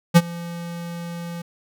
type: tone with ADSR envelope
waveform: square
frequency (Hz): 170.9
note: F3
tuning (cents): -37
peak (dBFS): -7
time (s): 0.14-1.42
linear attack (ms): 26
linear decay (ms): 42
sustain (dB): -23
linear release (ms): 7
effects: none